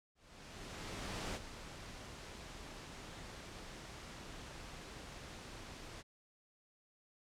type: noise with ADSR envelope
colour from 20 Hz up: pink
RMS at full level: -41 dBFS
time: 0.15-6.03 s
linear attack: 1200 ms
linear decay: 36 ms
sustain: -9 dB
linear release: 28 ms
effects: low-pass 7000 Hz 12 dB/octave